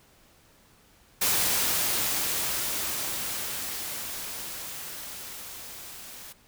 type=noise with level ramp; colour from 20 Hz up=white; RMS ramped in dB=-24 to -44 dBFS; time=1.21-6.33 s; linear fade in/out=10 ms; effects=pink hiss -59 dBFS RMS until 6.47 s